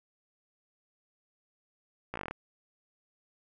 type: slowing click train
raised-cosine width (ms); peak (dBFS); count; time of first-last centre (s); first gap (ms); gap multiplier
0.5; -21; 9; 2.14-2.31; 16; 1.08
effects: none